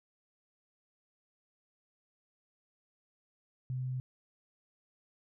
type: tone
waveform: sine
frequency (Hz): 128.3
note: C3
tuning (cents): -34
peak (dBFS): -33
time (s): 3.7-4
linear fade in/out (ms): 0
effects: none